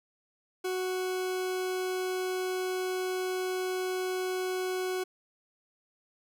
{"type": "tone", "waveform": "40% pulse", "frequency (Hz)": 370, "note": "F#4", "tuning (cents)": 0, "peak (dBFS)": -29, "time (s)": [0.64, 5.04], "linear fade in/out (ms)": 10, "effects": []}